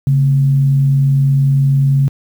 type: tone with frequency modulation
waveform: sine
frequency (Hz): 138.59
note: C#3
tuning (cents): 0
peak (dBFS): -8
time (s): 0.07-2.08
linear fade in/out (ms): 0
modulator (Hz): 91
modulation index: 0.21
effects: high-pass 80 Hz 12 dB/octave + 7-bit